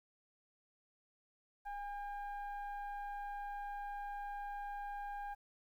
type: tone with frequency modulation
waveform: sine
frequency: 813 Hz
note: G#5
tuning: 37 cents flat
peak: -40 dBFS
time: 1.65-5.35 s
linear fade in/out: 20 ms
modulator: 793 Hz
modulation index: 0.63
effects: tanh soft clip ceiling -36 dBFS + 12-bit